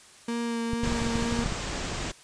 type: tone with vibrato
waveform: 35% pulse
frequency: 233.1 Hz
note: A#3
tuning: in tune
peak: -26 dBFS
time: 0.28-1.44 s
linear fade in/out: 5 ms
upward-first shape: sine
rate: 2.1 Hz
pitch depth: 13 cents each way
type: clicks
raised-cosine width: 5 ms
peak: -18 dBFS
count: 12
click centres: 0.734 / 0.835 / 0.875 / 0.922 / 1.019 / 1.066 / 1.156 / 1.226 / 1.326 / 1.391 / 1.461 / 1.523 s
type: low-pass noise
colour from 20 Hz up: pink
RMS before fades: -33 dBFS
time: 0.83-2.12 s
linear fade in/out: 10 ms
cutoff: 8400 Hz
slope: 96 dB/octave
effects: white hiss -52 dBFS RMS until 2.23 s + resampled to 22050 Hz